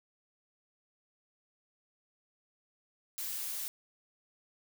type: noise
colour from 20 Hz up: blue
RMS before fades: -38 dBFS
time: 3.18-3.68 s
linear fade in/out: 0 ms
effects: none